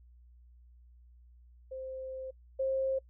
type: tone pair in turn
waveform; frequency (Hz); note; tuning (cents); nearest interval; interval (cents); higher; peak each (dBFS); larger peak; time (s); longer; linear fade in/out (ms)
sine; 523.3 / 532.1; C5 / C5; 0 / +29; unison; 29; second; -38 / -28; second; 1.71-2.31 / 2.59-2.99; first; 10
effects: noise-tail reverb RT60 0.1 s tail -26 dB re dry + added 60 Hz sine -55 dBFS peak until 3.09 s